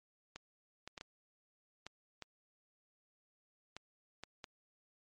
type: clicks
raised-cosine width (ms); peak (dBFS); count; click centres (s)
0.2; -28; 9; 0.36 / 0.876 / 0.978 / 1.011 / 1.866 / 2.223 / 3.766 / 4.236 / 4.442
effects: MP3 48 kbps